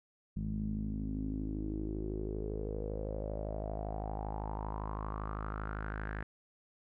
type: tone with low-pass filter sweep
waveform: sawtooth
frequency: 52.6 Hz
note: G#1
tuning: 23 cents sharp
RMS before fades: -38 dBFS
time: 0.36-6.23 s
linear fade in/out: 5 ms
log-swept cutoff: 190 to 1700 Hz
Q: 6.3
effects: none